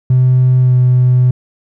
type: tone with pitch glide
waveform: triangle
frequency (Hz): 127.7 to 125.87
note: C3 to B2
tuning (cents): -42 to +33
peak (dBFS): -3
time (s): 0.1-1.31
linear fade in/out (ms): 5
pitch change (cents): -25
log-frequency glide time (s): 0.6-0.75
effects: tanh soft clip ceiling -3 dBFS